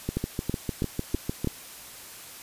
two click trains, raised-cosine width 3 ms, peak -13 / -14 dBFS, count 5 / 10, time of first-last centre 0.17-1.473 / 0.09-1.445 s, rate 3.07 / 6.64 Hz, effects white hiss -44 dBFS RMS until 2.42 s + resampled to 32000 Hz

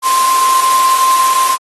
sine tone in noise, 1048 Hz, C6, 2 cents sharp, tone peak -9 dBFS, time 0.02-1.58 s, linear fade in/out 50 ms, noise white, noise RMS -18 dBFS, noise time 0.02-1.58 s, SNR +6 dB, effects high-pass 400 Hz 12 dB/octave + AAC 32 kbps

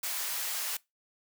white high-pass noise, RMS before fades -34 dBFS, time 0.03-0.77 s, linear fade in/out 5 ms, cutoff 750 Hz, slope 12 dB/octave, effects noise-tail reverb RT60 0.2 s tail -22 dB re dry

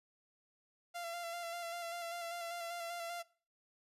sawtooth tone with vibrato, 685 Hz, F5, 34 cents flat, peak -37 dBFS, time 0.94-3.23 s, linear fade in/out 20 ms, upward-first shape square, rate 5.1 Hz, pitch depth 24 cents each way, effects noise-tail reverb RT60 0.4 s tail -21 dB re dry + resampled to 32000 Hz

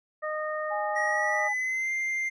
harmonic tone, 615 Hz, D#5, 20 cents flat, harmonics 1 / 2 / 3, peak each -31 / -34 / -36 dBFS, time 0.22-1.49 s, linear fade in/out 20 ms
sine tone, 830.6 Hz, G#5, in tune, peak -30 dBFS, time 0.7-1.54 s, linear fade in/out 20 ms
triangle tone with pitch glide, 1900 to 2096 Hz, A#6 to C7, +33 to +2 cents, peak -25 dBFS, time 0.95-2.3 s, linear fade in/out 20 ms, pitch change +169 cents, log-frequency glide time 1.09-1.91 s
effects resampled to 22050 Hz

